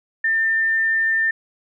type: tone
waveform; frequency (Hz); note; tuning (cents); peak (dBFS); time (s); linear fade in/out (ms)
sine; 1797; A6; +36; -16; 0.24-1.31; 5
effects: none